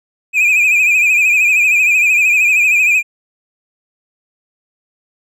triangle tone with vibrato, 2467 Hz, D#7, 15 cents flat, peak -7 dBFS, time 0.33-3.03 s, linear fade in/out 50 ms, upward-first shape sine, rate 13 Hz, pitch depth 70 cents each way, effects none

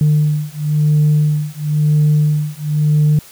sine beating tone pair, 150 / 150.98 Hz, D3 / D3, +37 / +48 cents, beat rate 0.98 Hz, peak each -13 dBFS, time 0.01-3.19 s, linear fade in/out 2 ms, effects tanh soft clip ceiling -6 dBFS + white hiss -41 dBFS RMS until 3.31 s

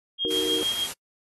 sine tone with tremolo, 3241 Hz, G#7, 43 cents flat, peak -22 dBFS, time 0.18-0.88 s, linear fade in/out 50 ms, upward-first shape sine, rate 6.5 Hz, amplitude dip 55%
sine chord, D# minor, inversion none, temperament equal with one note detuned, 311.1 / 374.5 / 466.2 Hz, D#4 / F#4 / A#4, 0 / +21 / 0 cents, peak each -32 / -30 / -29 dBFS, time 0.25-0.63 s, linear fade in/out 0 ms
white noise, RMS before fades -34 dBFS, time 0.3-0.93 s, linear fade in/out 10 ms
effects noise-tail reverb RT60 0.1 s tail -26 dB re dry + AAC 32 kbps

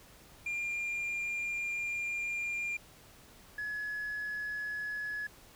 sine tone pair in turn, 2398 / 1695.6 Hz, D7 / G#6, +36 / +35 cents, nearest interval tritone, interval 601 cents, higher first, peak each -30 / -33 dBFS, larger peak first, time 0.46-2.77 / 3.58-5.27 s, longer first, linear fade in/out 5 ms, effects tanh soft clip ceiling -32 dBFS + pink hiss -57 dBFS RMS until 5.55 s

